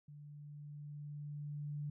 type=tone with level ramp; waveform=sine; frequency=146.83 Hz; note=D3; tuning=in tune; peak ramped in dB=-51 to -38 dBFS; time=0.08-1.9 s; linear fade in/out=5 ms; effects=none